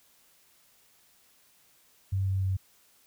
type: tone with pitch steps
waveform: sine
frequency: 96.5 / 95.72 / 94.95 Hz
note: G2 / G2 / F#2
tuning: -27 / -41 / +45 cents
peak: -25 dBFS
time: 2.12-2.57 s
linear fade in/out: 10 ms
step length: 150 ms
effects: white hiss -63 dBFS RMS until 3.06 s